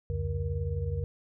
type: tone cluster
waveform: sine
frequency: 71.2 / 90.4 / 142.9 / 471.8 Hz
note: C#2 / F#2 / D3 / A#4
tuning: +47 / -40 / -47 / +21 cents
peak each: -35 / -31 / -36 / -38 dBFS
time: 0.1-1.04 s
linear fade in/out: 0 ms
effects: none